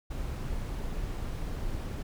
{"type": "noise", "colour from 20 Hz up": "brown", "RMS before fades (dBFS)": -34, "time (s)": [0.1, 2.03], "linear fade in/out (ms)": 10, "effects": []}